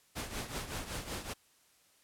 pink noise with tremolo, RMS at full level -37 dBFS, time 0.15-1.34 s, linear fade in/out 20 ms, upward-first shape triangle, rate 5.3 Hz, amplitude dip 75%, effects white hiss -67 dBFS RMS until 2.03 s + low-pass 12000 Hz 12 dB/octave

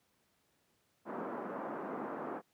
pink band-pass noise, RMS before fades -41 dBFS, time 1.05-2.42 s, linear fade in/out 50 ms, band 220 to 1300 Hz, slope 24 dB/octave, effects pink hiss -75 dBFS RMS until 2.53 s + high-pass 100 Hz 12 dB/octave

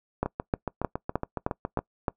two click trains, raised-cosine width 1 ms, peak -15 / -11 dBFS, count 12 / 7, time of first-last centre 0.26-1.79 / 0.23-2.082 s, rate 7.19 / 3.24 Hz, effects noise-tail reverb RT60 0.1 s tail -23 dB re dry

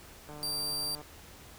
click train, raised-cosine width 1 ms, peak -33 dBFS, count 109, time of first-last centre 0.29-1.015 s, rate 149 Hz
sawtooth tone, 4699 Hz, D8, in tune, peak -29 dBFS, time 0.43-0.95 s, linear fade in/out 0 ms
effects added 78 Hz sine -60 dBFS peak until 1.58 s + pink hiss -52 dBFS RMS until 1.58 s

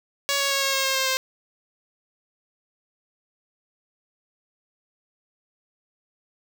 5% pulse tone with pitch steps, 560 / 554.8 / 549.7 / 544.7 / 539.7 / 534.7 / 529.8 / 524.9 Hz, C#5 / C#5 / C#5 / C#5 / C#5 / C5 / C5 / C5, +18 / +1 / -15 / -30 / -46 / +37 / +22 / +5 cents, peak -10 dBFS, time 0.29-1.17 s, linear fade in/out 0 ms, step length 110 ms, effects none

